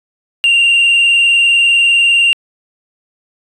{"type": "tone with vibrato", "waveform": "sine", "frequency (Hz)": 2775, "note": "F7", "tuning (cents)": -12, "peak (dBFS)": -5, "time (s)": [0.44, 2.33], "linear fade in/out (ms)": 0, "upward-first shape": "square", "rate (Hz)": 20, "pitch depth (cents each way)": 22, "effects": ["tanh soft clip ceiling -5 dBFS"]}